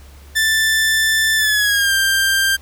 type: tone with pitch glide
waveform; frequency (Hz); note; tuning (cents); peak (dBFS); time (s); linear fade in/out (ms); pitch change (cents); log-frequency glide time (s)
sawtooth; 1767 to 1583.3; A6 to G6; +7 to +17; -10; 0.35-2.57; 20; -190; 1.36-1.93
effects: added 70 Hz sine -39 dBFS peak until 2.61 s + pink hiss -47 dBFS RMS until 2.61 s